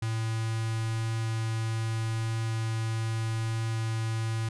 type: tone with notch filter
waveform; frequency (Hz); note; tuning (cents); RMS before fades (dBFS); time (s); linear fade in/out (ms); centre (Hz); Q
square; 112.4; A2; +37; -30; 0.02-4.49; 5; 470; 0.78
effects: resampled to 24000 Hz